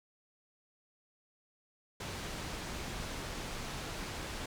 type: low-pass noise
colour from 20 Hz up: pink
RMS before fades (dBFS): -41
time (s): 2-4.46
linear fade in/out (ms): 5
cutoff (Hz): 7300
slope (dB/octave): 12
effects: none